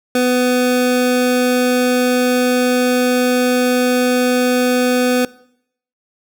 square tone pair together, 249.1 / 500 Hz, B3 / B4, +15 / +21 cents, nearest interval octave, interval 1206 cents, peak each -16 dBFS, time 0.15-5.25 s, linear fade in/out 2 ms, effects noise-tail reverb RT60 0.7 s tail -22 dB re dry

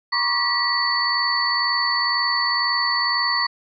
sine tone cluster, 958 / 1080 / 1162 / 1940 / 4489 Hz, A#5 / C#6 / D6 / B6 / C#8, +47 / -45 / -19 / -31 / +21 cents, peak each -29 / -27 / -27 / -23 / -22 dBFS, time 0.12-3.47 s, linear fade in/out 10 ms, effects none

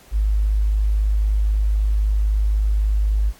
sine tone, 51.91 Hz, G#1, in tune, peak -15 dBFS, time 0.11-3.33 s, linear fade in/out 50 ms, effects pink hiss -49 dBFS RMS until 3.39 s + AAC 64 kbps

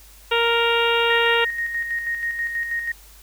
harmonic tone, 466.2 Hz, A#4, in tune, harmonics 1 / 2 / 3 / 4 / 5 / 6 / 7 / 8, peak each -21 / -24 / -24 / -29 / -28 / -23 / -30 / -32 dBFS, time 0.31-1.45 s, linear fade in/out 10 ms
sine tone with tremolo, 1864.7 Hz, A#6, in tune, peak -21 dBFS, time 1.1-2.92 s, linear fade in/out 5 ms, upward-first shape square, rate 6.2 Hz, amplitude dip 45%
effects added 50 Hz sine -47 dBFS peak until 3.22 s + white hiss -49 dBFS RMS until 3.22 s

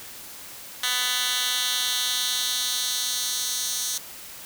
10% pulse tone with high-pass filter sweep, 249.2 Hz, B3, 16 cents sharp, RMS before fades -26 dBFS, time 0.83-3.98 s, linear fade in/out 5 ms, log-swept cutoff 2500 to 5500 Hz, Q 1.5, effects white hiss -41 dBFS RMS until 4.45 s

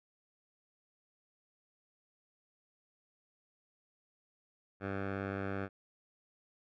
10% pulse tone with low-pass filter, 98 Hz, G2, in tune, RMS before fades -38 dBFS, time 4.8-5.69 s, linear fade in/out 50 ms, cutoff 1700 Hz, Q 1.7, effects none

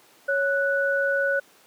sine tone pair together, 554.4 / 1480.1 Hz, C#5 / F#6, 0 / 0 cents, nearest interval octave + perfect fourth, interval 1700 cents, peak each -23 dBFS, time 0.28-1.4 s, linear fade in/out 10 ms, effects pink hiss -55 dBFS RMS until 1.66 s + high-pass 300 Hz 12 dB/octave

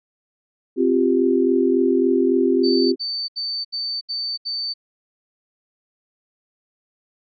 sine chord, C suspended fourth, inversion none, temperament just, 261.6 / 348.8 / 392.4 Hz, C4 / F4 / G4, 0 / -2 / +2 cents, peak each -19 dBFS, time 0.76-2.96 s, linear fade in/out 50 ms
sine tone bursts, 4560 Hz, C#8, 48 cents sharp, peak -23 dBFS, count 6, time 2.63-4.74 s, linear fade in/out 20 ms, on 290 ms, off 74 ms
effects none

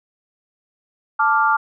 sine chord, D minor, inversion second, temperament equal, 880 / 1174.7 / 1396.9 Hz, A5 / D6 / F6, 0 / 0 / 0 cents, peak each -18 dBFS, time 1.19-1.57 s, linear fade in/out 10 ms, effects none

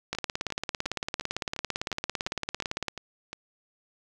two click trains, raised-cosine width 0.2 ms, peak -20 / -12 dBFS, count 10 / 50, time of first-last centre 0.15-3.33 / 0.13-2.883 s, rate 2.83 / 17.8 Hz, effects none

